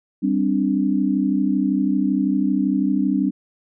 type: chord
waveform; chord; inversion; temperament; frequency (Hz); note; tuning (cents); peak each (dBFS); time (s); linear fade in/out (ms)
sine; G suspended fourth; none; just; 196 / 261.3 / 294; G3 / C4 / D4; 0 / -2 / +2; -21; 0.22-3.31; 20
effects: none